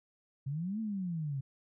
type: exponential two-way sweep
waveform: sine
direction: up then down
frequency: 130.81 to 226.3 to 131.5 Hz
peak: -33 dBFS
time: 0.46-1.41 s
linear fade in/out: 10 ms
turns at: 0.8 s
effects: none